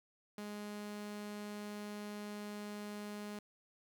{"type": "tone", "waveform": "sawtooth", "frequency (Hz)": 207.7, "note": "G#3", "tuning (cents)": 0, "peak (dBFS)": -39, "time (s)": [0.38, 3.39], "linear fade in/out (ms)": 2, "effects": ["11-bit"]}